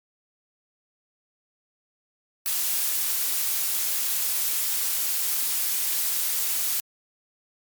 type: noise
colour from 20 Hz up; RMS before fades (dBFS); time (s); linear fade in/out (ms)
blue; -25; 2.46-6.8; 0
effects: MP3 96 kbps